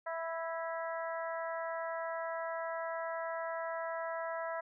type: harmonic tone with a mistuned harmonic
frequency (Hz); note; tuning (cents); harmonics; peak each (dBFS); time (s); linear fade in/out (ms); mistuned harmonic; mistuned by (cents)
329.6; E4; 0; 2 / 3 / 4 / 5 / 6; -38 / -42 / -44 / -46 / -48; 0.06-4.61; 10; 6; -23
effects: none